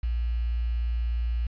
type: tone with quantisation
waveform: sine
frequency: 58.4 Hz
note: A#1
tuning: 4 cents sharp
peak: -24 dBFS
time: 0.03-1.47 s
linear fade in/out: 5 ms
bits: 8
effects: resampled to 11025 Hz